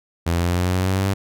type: exponential sweep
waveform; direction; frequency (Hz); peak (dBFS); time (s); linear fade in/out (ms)
sawtooth; up; 83.9 to 98.7; -14; 0.26-1.14; 10
effects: none